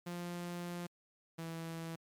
sawtooth tone pair in turn, 174.61 / 164.54 Hz, F3 / E3, 0 / -3 cents, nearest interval minor second, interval 103 cents, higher first, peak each -36 / -37 dBFS, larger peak first, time 0.06-0.87 / 1.38-1.96 s, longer first, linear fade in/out 10 ms, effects MP3 96 kbps

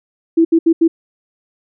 sine tone bursts at uneven times, 329.6 Hz, E4, in tune, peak -7 dBFS, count 4, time 0.37-0.45 / 0.52-0.59 / 0.66-0.73 / 0.81-0.88 s, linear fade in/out 10 ms, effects none

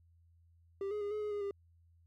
triangle tone with pitch steps, 393.5 / 419.2 / 408 / 423.9 / 419.8 / 411.3 / 399.9 Hz, G4 / G#4 / G#4 / G#4 / G#4 / G#4 / G4, +7 / +16 / -31 / +35 / +19 / -17 / +35 cents, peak -33 dBFS, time 0.81-1.51 s, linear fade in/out 2 ms, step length 100 ms, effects added 84 Hz sine -63 dBFS peak until 2.06 s

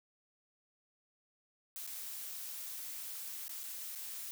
blue noise with dropouts, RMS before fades -44 dBFS, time 1.76-4.31 s, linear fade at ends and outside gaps 0 ms, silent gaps 1.866-1.874 / 3.481-3.493 / 3.634-3.638 / 3.951-3.957 s, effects none

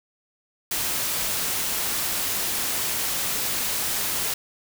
white noise, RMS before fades -26 dBFS, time 0.71-4.34 s, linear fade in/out 5 ms, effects none

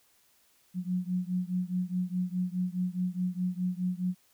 sine beating tone pair, 179.4 / 184.2 Hz, F3 / F#3, +47 / -7 cents, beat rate 4.8 Hz, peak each -31 / -32 dBFS, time 0.74-4.15 s, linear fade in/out 50 ms, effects white hiss -66 dBFS RMS until 4.33 s

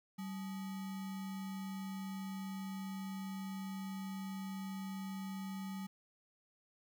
sine tone with sample-and-hold, 192.4 Hz, G3, 32 cents flat, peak -40 dBFS, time 0.18-5.87 s, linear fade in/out 10 ms, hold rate 1050 Hz, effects none

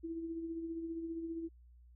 sine tone with tremolo, 329.9 Hz, E4, 1 cent sharp, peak -36 dBFS, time 0.03-1.49 s, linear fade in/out 20 ms, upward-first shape triangle, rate 15 Hz, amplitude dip 50%, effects added 60 Hz sine -57 dBFS peak until 1.95 s

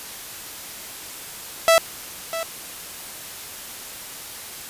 sawtooth tone with echo, 659.3 Hz, E5, in tune, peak -8 dBFS, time 1.68-1.78 s, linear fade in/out 0 ms, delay 650 ms, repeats 1, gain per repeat -13 dB, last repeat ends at 2.43 s, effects white hiss -36 dBFS RMS until 4.69 s + resampled to 32000 Hz

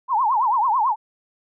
sine tone with vibrato, 948 Hz, A#5, 29 cents sharp, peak -16 dBFS, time 0.08-0.96 s, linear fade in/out 50 ms, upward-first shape triangle, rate 9.1 Hz, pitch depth 270 cents each way, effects none

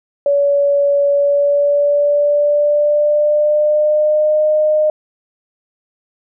sine tone with pitch glide, 568 to 612.3 Hz, C#5 to D#5, +42 to -28 cents, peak -10 dBFS, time 0.26-4.9 s, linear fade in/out 2 ms, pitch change +130 cents, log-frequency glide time 1.11-4.45 s, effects none

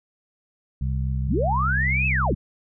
harmonic tone, 65.41 Hz, C2, in tune, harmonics 1 / 2 / 3, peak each -24 / -26 / -34 dBFS, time 0.81-2.35 s, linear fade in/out 5 ms
sine linear two-way sweep, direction up then down, 92.5 to 2637 to 132.8 Hz, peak -21 dBFS, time 1.28-2.34 s, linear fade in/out 5 ms, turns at 2.07 s
effects none

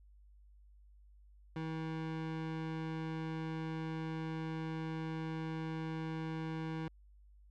25% pulse tone, 160 Hz, D#3, 49 cents sharp, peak -34 dBFS, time 1.56-6.88 s, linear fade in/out 2 ms, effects added 50 Hz sine -58 dBFS peak until 7.5 s + low-pass 3000 Hz 12 dB/octave

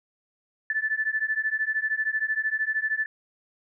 sine beating tone pair, 1744 / 1757 Hz, A6 / A6, -16 / -3 cents, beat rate 13 Hz, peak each -27 dBFS, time 0.7-3.06 s, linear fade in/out 2 ms, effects none

